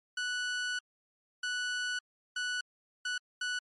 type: tone bursts at uneven times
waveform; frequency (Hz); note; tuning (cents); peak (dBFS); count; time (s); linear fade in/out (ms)
sawtooth; 1480; F#6; 0; -28; 5; 0.17-0.79 / 1.43-1.99 / 2.36-2.61 / 3.05-3.18 / 3.41-3.59; 5
effects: low-pass 7000 Hz 12 dB/octave + MP3 48 kbps